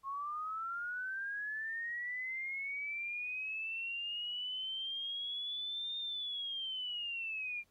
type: linear two-way sweep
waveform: sine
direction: up then down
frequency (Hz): 1076 to 3646 to 2377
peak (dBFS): -37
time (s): 0.03-7.64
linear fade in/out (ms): 50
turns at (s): 5.98
effects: pink hiss -75 dBFS RMS until 7.7 s + AAC 48 kbps

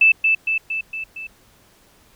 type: tone with echo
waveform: sine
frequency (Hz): 2637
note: E7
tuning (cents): 0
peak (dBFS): -9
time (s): 0.01-0.12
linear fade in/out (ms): 5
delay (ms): 230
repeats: 5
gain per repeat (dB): -4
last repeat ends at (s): 1.27
effects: pink hiss -54 dBFS RMS until 2.15 s

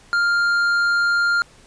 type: tone with hard clipping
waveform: sine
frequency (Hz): 1400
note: F6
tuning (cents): +4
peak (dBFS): -17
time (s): 0.13-1.42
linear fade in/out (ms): 0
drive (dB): 6
effects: pink hiss -50 dBFS RMS until 1.66 s + resampled to 22050 Hz

